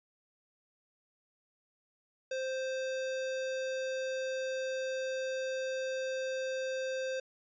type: tone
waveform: square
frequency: 523.3 Hz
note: C5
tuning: in tune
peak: -34 dBFS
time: 2.31-7.2 s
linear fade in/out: 5 ms
effects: resampled to 16000 Hz